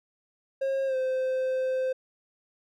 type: tone with pitch glide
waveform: triangle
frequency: 539 to 518.8 Hz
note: C#5 to C5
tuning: -49 to -15 cents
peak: -23 dBFS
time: 0.61-1.93 s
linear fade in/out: 10 ms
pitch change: -66 cents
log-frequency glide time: 0.86-0.96 s
effects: none